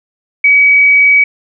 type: tone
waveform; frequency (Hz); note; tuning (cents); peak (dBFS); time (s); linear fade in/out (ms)
sine; 2271; C#7; +41; -4; 0.44-1.24; 5
effects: none